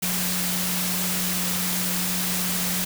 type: tone in noise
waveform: sine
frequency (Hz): 180.9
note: F#3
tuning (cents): -39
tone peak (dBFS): -29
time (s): 0.02-2.85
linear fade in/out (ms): 10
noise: white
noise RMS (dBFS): -26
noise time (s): 0.02-2.85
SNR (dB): -6
effects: none